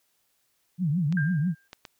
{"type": "tone with vibrato", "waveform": "sine", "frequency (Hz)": 162.5, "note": "E3", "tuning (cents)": -24, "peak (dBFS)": -22, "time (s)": [0.78, 1.55], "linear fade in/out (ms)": 50, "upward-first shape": "triangle", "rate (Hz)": 6.1, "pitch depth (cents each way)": 290}
{"type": "clicks", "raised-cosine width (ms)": 0.2, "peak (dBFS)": -23, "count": 3, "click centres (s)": [1.125, 1.731, 1.852]}
{"type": "tone with exponential decay", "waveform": "sine", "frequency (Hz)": 1597, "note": "G6", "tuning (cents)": 32, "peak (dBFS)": -26, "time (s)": [1.17, 1.68], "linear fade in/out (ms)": 2, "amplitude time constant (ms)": 110}
{"effects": ["white hiss -71 dBFS RMS until 1.99 s"]}